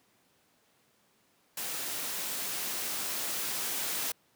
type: noise with level ramp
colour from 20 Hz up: white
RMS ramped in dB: -36 to -33 dBFS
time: 1.57-4.12 s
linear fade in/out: 5 ms
effects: pink hiss -68 dBFS RMS until 4.35 s + high-pass 150 Hz 12 dB/octave